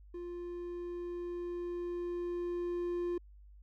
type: tone with level ramp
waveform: triangle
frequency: 350 Hz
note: F4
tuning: 4 cents sharp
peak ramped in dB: -38 to -30 dBFS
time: 0.14-3.18 s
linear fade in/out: 5 ms
effects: added 50 Hz sine -53 dBFS peak until 3.62 s